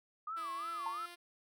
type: tone with vibrato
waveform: sine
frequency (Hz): 1200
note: D6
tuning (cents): +37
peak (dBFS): -38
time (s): 0.27-1.06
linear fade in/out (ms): 5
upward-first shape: sine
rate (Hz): 2.9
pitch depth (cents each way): 190
type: tone with pitch glide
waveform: 5% pulse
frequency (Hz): 332.5 to 348.4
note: E4 to F4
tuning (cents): +15 to -4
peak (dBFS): -38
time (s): 0.36-1.16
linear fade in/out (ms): 20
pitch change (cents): +81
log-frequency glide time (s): 0.51-0.96
type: tone with exponential decay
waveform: sine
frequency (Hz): 909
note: A#5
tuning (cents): -44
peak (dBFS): -33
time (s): 0.86-1.02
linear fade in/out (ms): 2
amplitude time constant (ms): 33
effects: none